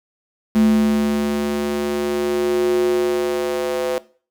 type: tone with high-pass filter sweep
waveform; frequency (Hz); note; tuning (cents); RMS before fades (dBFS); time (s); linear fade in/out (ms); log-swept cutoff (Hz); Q
square; 72.5; D2; -22; -19; 0.55-3.98; 0; 220 to 470; 6
effects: noise-tail reverb RT60 0.4 s tail -19 dB re dry